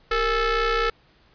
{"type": "ring-modulated tone", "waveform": "sawtooth", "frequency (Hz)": 430, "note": "A4", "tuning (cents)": -40, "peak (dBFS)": -13, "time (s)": [0.11, 0.9], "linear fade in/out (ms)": 5, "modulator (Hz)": 892, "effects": ["pink hiss -58 dBFS RMS until 1.34 s", "resampled to 11025 Hz"]}